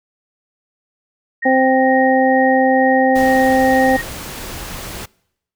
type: tone with tremolo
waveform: sine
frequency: 1867 Hz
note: A#6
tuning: 2 cents sharp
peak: -18 dBFS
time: 1.42-4.02 s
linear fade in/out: 10 ms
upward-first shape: sine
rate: 2.2 Hz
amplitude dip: 30%
type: harmonic tone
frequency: 261.6 Hz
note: C4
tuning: in tune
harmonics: 1 / 2 / 3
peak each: -15 / -15 / -15 dBFS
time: 1.45-3.97 s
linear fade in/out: 10 ms
type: noise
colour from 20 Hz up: pink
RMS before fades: -29 dBFS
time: 3.15-5.06 s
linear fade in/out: 10 ms
effects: noise-tail reverb RT60 0.8 s tail -25 dB re dry